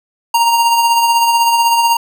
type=tone with tremolo; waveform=square; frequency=932.3 Hz; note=A#5; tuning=in tune; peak=-8 dBFS; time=0.34-1.97 s; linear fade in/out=5 ms; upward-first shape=triangle; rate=16 Hz; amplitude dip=45%; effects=none